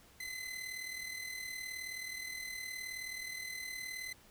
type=tone with amplitude modulation; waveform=sawtooth; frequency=2038 Hz; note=C7; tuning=46 cents flat; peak=-35 dBFS; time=0.2-4.13 s; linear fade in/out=5 ms; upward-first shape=sine; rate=39.1 Hz; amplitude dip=55%; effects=pink hiss -62 dBFS RMS until 4.3 s